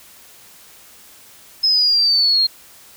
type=exponential sweep; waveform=sine; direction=down; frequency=5160 to 4205 Hz; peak=-12 dBFS; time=1.63-2.47 s; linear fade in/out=10 ms; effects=white hiss -45 dBFS RMS until 2.96 s